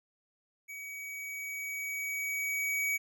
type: tone with level ramp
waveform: square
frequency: 2265 Hz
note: C#7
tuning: 37 cents sharp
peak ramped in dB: -42 to -29 dBFS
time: 0.68-2.98 s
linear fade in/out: 20 ms
effects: none